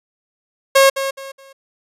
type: tone with echo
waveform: sawtooth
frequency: 543 Hz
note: C#5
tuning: 36 cents flat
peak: -4 dBFS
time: 0.75-0.9 s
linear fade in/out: 10 ms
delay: 210 ms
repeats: 3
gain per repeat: -11 dB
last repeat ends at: 1.53 s
effects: resampled to 32000 Hz